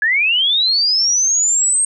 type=linear sweep; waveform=sine; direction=up; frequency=1661.2 to 8500 Hz; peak=-12 dBFS; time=0.02-1.85 s; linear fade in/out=2 ms; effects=none